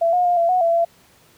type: tone with pitch steps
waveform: sine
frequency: 671 / 718 / 706 / 678 / 733 / 672 / 677 Hz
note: E5 / F5 / F5 / E5 / F#5 / E5 / E5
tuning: +31 / +48 / +19 / +49 / -16 / +33 / +46 cents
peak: -14 dBFS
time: 0.01-0.85 s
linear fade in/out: 10 ms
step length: 120 ms
effects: pink hiss -53 dBFS RMS until 1.37 s + high-pass 80 Hz 12 dB/octave